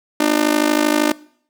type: tone with amplitude modulation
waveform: sawtooth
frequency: 300.9 Hz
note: D4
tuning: 42 cents sharp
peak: -6 dBFS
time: 0.2-1.12 s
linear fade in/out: 5 ms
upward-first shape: sine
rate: 52.8 Hz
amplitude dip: 90%
effects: noise-tail reverb RT60 0.6 s tail -22 dB re dry